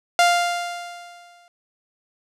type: tone with exponential decay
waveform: sawtooth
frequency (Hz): 698.5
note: F5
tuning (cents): 0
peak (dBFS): -8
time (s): 0.19-1.48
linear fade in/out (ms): 1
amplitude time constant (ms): 280
effects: low-pass 9000 Hz 12 dB/octave